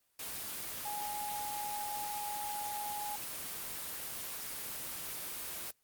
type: tone in noise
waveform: sine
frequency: 830.6 Hz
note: G#5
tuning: in tune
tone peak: -38 dBFS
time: 0.85-3.16 s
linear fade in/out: 5 ms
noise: white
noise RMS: -41 dBFS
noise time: 0.19-5.71 s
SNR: 0 dB
effects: white hiss -75 dBFS RMS until 5.83 s + Opus 24 kbps